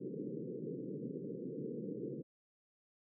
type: band-pass noise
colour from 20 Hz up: white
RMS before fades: -43 dBFS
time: 0-2.23 s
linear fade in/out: 20 ms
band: 130 to 490 Hz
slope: 96 dB/octave
effects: none